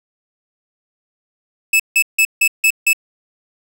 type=tone bursts; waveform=45% pulse; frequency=2611 Hz; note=E7; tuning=17 cents flat; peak=-10 dBFS; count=6; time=1.73-2.932 s; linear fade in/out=5 ms; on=67 ms; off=160 ms; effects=none